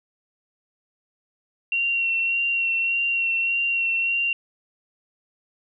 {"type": "tone with vibrato", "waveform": "sine", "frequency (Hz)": 2739, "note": "F7", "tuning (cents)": -34, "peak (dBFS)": -20, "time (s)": [1.72, 4.33], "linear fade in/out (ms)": 2, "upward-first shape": "sine", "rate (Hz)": 1.7, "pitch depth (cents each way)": 20, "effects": []}